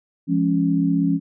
sine chord, Db major, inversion first, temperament equal with one note detuned, 171.81 / 207.7 / 277.2 Hz, F3 / Ab3 / Db4, -28 / 0 / 0 cents, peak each -20 / -25 / -19 dBFS, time 0.27-1.2 s, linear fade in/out 50 ms, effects none

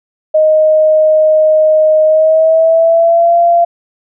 sine tone with pitch glide, 622.3 to 686.5 Hz, D#5 to F5, 0 to -30 cents, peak -5 dBFS, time 0.34-3.65 s, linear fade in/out 10 ms, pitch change +170 cents, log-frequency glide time 2.05-3.38 s, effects none

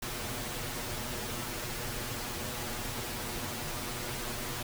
pink noise with comb filter, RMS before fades -37 dBFS, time 0.02-4.63 s, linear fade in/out 5 ms, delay 8.3 ms, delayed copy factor +0.95, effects none

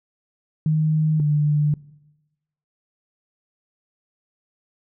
sine tone pair in turn, 155.56 / 148.66 Hz, D#3 / D3, 0 / +21 cents, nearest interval minor second, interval 79 cents, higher first, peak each -16 dBFS, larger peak neither, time 0.66-1.2 / 1.2-1.74 s, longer neither, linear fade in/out 2 ms, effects noise-tail reverb RT60 1.0 s tail -21 dB re dry

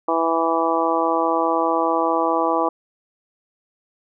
harmonic tone, 164.81 Hz, E3, in tune, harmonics 2 / 3 / 4 / 5 / 6 / 7, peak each -24 / -24 / -24 / -24 / -24 / -24 dBFS, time 0.08-2.69 s, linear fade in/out 5 ms, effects none

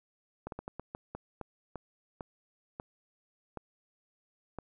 slowing click train, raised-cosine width 1 ms, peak -25 dBFS, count 13, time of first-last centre 0.47-4.587 s, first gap 52 ms, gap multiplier 1.31, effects none

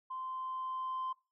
sine tone with level ramp, 1038 Hz, C6, 14 cents flat, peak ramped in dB -38 to -33 dBFS, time 0.1-1.13 s, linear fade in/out 10 ms, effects noise-tail reverb RT60 0.3 s tail -21 dB re dry + tanh soft clip ceiling -32 dBFS

